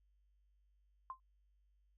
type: tone with exponential decay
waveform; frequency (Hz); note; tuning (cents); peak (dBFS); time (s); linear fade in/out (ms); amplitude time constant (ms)
sine; 1046.5; C6; 0; -38; 1.1-1.2; 1; 20
effects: added 50 Hz sine -70 dBFS peak until 1.97 s